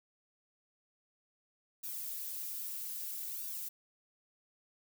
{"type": "noise with flanger", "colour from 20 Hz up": "violet", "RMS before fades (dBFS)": -41, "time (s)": [1.83, 3.69], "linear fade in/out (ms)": 10, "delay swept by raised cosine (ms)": [0.95, 6.85], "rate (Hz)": 0.62, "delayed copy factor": -0.95, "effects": []}